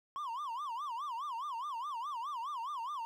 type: tone with vibrato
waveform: triangle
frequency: 1046.5 Hz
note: C6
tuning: in tune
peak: -35 dBFS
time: 0.16-3.05 s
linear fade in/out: 0 ms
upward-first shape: sine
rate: 4.8 Hz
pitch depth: 250 cents each way
effects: 12-bit